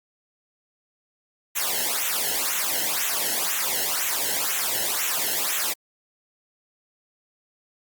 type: noise with flanger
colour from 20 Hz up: white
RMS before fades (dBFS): -25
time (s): 1.55-5.74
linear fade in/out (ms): 20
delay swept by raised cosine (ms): 0.2 to 0.86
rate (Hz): 2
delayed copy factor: -0.95
effects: Opus 48 kbps